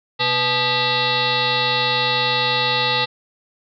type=tone with frequency modulation; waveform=sine; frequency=2331 Hz; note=D7; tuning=14 cents flat; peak=-16 dBFS; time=0.19-3.06 s; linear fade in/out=20 ms; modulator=367 Hz; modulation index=5.4; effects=none